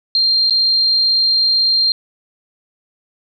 sine tone with dropouts, 4186 Hz, C8, in tune, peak -11 dBFS, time 0.15-1.92 s, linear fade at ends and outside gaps 1 ms, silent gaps 0.498-0.507 s, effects none

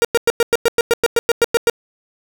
45% pulse tone bursts, 468.1 Hz, A#4, 7 cents sharp, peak -10 dBFS, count 14, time 0.02-1.698 s, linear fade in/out 0 ms, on 27 ms, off 100 ms, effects none

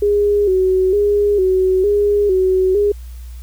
sine tone with vibrato, 392 Hz, G4, in tune, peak -11 dBFS, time 0.02-2.92 s, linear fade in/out 5 ms, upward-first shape square, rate 1.1 Hz, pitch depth 80 cents each way, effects added 60 Hz sine -29 dBFS peak until 3.42 s + white hiss -49 dBFS RMS until 3.42 s

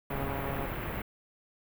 pink band-stop noise, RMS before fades -36 dBFS, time 0.1-1.02 s, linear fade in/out 5 ms, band 2500 to 15000 Hz, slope 24 dB/octave
click train, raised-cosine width 1 ms, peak -24 dBFS, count 76, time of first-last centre 0.11-0.653 s, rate 138 Hz
effects none

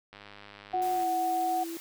click train, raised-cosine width 0.3 ms, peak -31 dBFS, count 93, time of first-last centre 0.13-1.032 s, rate 102 Hz
sine tone, 740 Hz, F#5, in tune, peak -26 dBFS, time 0.73-1.64 s, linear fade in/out 10 ms
sine tone with pitch glide, 356.5 to 332.6 Hz, F4 to E4, +36 to +16 cents, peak -35 dBFS, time 0.74-1.77 s, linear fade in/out 0 ms, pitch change -120 cents, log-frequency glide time 0.92-1.08 s
white high-pass noise, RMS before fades -45 dBFS, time 0.82-1.8 s, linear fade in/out 0 ms, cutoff 400 Hz, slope 96 dB/octave
effects none

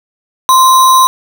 sine tone with sample-and-hold, 1043 Hz, C6, 6 cents flat, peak -3 dBFS, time 0.49-1.07 s, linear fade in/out 0 ms, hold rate 4900 Hz, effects none

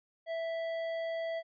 sine tone with tanh clipping, 659 Hz, E5, 1 cent flat, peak -35 dBFS, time 0.26-1.43 s, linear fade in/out 50 ms, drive 12 dB, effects resampled to 11025 Hz

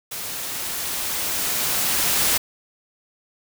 white noise with level ramp, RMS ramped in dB -31 to -19 dBFS, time 0.11-2.38 s, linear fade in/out 10 ms, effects none

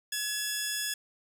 10% pulse tone pair together, 1694 / 2689 Hz, G#6 / E7, +34 / +34 cents, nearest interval minor sixth, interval 800 cents, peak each -22 / -31 dBFS, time 0.12-0.94 s, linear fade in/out 5 ms, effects 10-bit

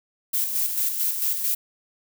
violet noise with tremolo, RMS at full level -23 dBFS, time 0.33-1.55 s, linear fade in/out 10 ms, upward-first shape square, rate 4.5 Hz, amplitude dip 45%, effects none

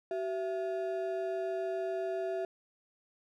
triangle ring-modulated tone, 523.3 Hz, C5, in tune, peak -27 dBFS, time 0.11-2.45 s, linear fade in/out 2 ms, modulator 143 Hz, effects none

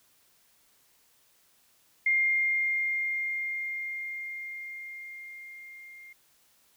sine tone with level ramp, 2116 Hz, C7, 19 cents sharp, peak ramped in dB -21 to -46 dBFS, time 2.06-6.13 s, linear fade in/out 5 ms, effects white hiss -65 dBFS RMS until 6.76 s

